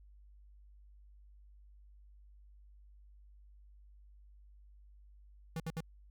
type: tone bursts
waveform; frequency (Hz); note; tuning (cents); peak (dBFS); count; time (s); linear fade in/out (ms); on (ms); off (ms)
square; 162.4; E3; -26; -37; 3; 5.56-5.806; 2; 40; 63
effects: added 50 Hz sine -56 dBFS peak until 6.1 s